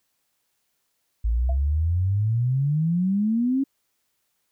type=exponential sweep; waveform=sine; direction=up; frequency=54 to 277.2 Hz; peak=-19 dBFS; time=1.24-3.64 s; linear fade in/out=10 ms
type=tone with exponential decay; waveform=sine; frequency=676 Hz; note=E5; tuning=43 cents sharp; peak=-28 dBFS; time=1.49-1.59 s; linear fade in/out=5 ms; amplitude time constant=20 ms
effects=white hiss -73 dBFS RMS until 4.51 s